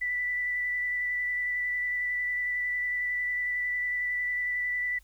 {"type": "tone with vibrato", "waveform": "sine", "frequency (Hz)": 1975.5, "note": "B6", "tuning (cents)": 0, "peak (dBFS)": -27, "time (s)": [0.01, 4.99], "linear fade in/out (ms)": 10, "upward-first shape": "square", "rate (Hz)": 11, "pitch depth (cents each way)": 9, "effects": ["added 50 Hz sine -55 dBFS peak until 5.03 s", "white hiss -65 dBFS RMS until 5.03 s"]}